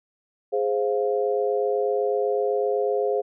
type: chord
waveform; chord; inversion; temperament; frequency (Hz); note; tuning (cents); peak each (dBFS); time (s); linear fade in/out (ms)
sine; F minor; first; equal; 415.3 / 523.3 / 698.5; Ab4 / C5 / F5; 0 / 0 / 0; -23 / -25 / -29; 0.52-3.22; 20
effects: none